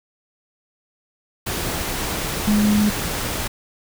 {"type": "tone in noise", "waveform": "sine", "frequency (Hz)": 209.2, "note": "G#3", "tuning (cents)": 13, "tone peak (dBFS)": -14, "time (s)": [2.47, 2.9], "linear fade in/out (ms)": 10, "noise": "pink", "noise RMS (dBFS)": -25, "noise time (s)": [1.46, 3.48], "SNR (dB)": 8, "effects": []}